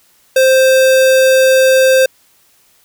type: tone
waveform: square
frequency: 524 Hz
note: C5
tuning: 2 cents sharp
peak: -7 dBFS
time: 0.36-2.06 s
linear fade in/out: 5 ms
effects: white hiss -52 dBFS RMS until 2.84 s